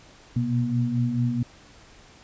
sine tone cluster, 120.6 / 125.2 / 239.5 Hz, B2 / B2 / A#3, -41 / +24 / +47 cents, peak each -28 / -25 / -25 dBFS, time 0.36-1.43 s, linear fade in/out 5 ms, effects pink hiss -51 dBFS RMS until 2.23 s + resampled to 16000 Hz

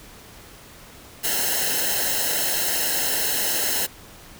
white noise with comb filter, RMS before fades -23 dBFS, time 1.23-3.87 s, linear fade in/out 20 ms, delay 0.85 ms, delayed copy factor -0.85, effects pink hiss -45 dBFS RMS until 4.39 s

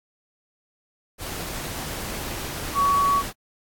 sine tone in noise, 1127 Hz, C#6, 28 cents sharp, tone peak -17 dBFS, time 2.74-3.23 s, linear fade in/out 50 ms, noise pink, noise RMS -32 dBFS, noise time 1.18-3.33 s, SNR +12 dB, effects AAC 64 kbps

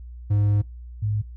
triangle / sine tone pair in turn, 103 / 105.41 Hz, G#2 / G#2, -14 / +26 cents, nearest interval unison, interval 40 cents, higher second, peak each -15 / -21 dBFS, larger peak first, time 0.3-0.62 / 1.02-1.22 s, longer first, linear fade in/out 10 ms, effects noise-tail reverb RT60 0.2 s tail -23 dB re dry + added 60 Hz sine -36 dBFS peak until 1.36 s

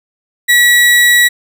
35% pulse tone, 1934 Hz, B6, 37 cents flat, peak -4 dBFS, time 0.48-1.29 s, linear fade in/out 20 ms, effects none

